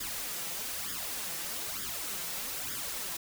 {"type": "noise with flanger", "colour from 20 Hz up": "white", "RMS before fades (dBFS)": -37, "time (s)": [0, 3.17], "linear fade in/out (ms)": 5, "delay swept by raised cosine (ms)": [0.58, 6.08], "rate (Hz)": 1.1, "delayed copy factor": 0.75, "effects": []}